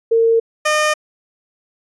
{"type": "tone pair in turn", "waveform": ["sine", "15% pulse"], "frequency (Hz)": [456.3, 609.1], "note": ["A#4", "D#5"], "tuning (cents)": [-37, -37], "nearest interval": "perfect fourth", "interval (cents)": 500, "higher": "second", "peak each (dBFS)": [-10, -7], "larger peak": "second", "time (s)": [[0.11, 0.4], [0.65, 0.94]], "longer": "neither", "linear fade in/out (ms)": 10, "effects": ["resampled to 22050 Hz"]}